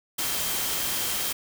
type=tone in noise; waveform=sine; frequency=3178 Hz; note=G7; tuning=23 cents sharp; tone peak=-39 dBFS; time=0.18-1.33 s; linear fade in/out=10 ms; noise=white; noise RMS=-28 dBFS; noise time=0.18-1.33 s; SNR=-14 dB; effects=none